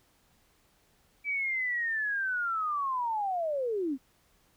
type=linear sweep; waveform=sine; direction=down; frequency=2315 to 246.9 Hz; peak=-28 dBFS; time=1.24-3.98 s; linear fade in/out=50 ms; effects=pink hiss -67 dBFS RMS until 4.56 s